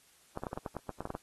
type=clicks; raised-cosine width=1 ms; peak=-23 dBFS; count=12; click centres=0.374 / 0.436 / 0.468 / 0.531 / 0.575 / 0.662 / 0.767 / 0.893 / 1.006 / 1.054 / 1.104 / 1.151 s; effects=white hiss -64 dBFS RMS until 1.22 s + AAC 32 kbps